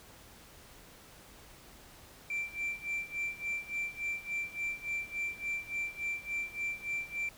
sine tone with tremolo, 2349 Hz, D7, in tune, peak -29 dBFS, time 2.3-7.29 s, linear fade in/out 2 ms, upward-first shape sine, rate 3.5 Hz, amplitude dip 90%, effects tanh soft clip ceiling -30 dBFS + pink hiss -55 dBFS RMS until 7.37 s

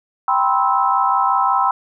sine chord, C major seventh, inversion second, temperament just, 784.9 / 981.1 / 1046.5 / 1308.1 Hz, G5 / B5 / C6 / E6, +2 / -12 / 0 / -14 cents, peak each -19 dBFS, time 0.28-1.71 s, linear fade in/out 2 ms, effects none

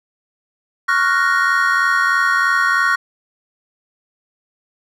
triangle chord, Gb major seventh, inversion second, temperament equal, 1108.7 / 1396.9 / 1480 / 1864.7 Hz, Db6 / F6 / Gb6 / Bb6, 0 / 0 / 0 / 0 cents, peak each -17 dBFS, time 0.88-2.96 s, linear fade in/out 10 ms, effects none

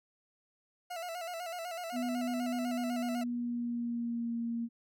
40% pulse tone with vibrato, 689 Hz, F5, 24 cents flat, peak -37 dBFS, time 0.9-3.24 s, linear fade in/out 10 ms, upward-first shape square, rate 8 Hz, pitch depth 68 cents each way
sine tone with pitch glide, 246.9 to 233 Hz, B3 to A#3, 0 to -1 cents, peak -32 dBFS, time 1.92-4.69 s, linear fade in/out 50 ms, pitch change -101 cents, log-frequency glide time 2.59-4.35 s
effects none

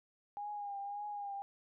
sine tone with vibrato, 814 Hz, G#5, 35 cents flat, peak -39 dBFS, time 0.37-1.42 s, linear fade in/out 0 ms, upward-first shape triangle, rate 1.8 Hz, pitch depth 44 cents each way, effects none

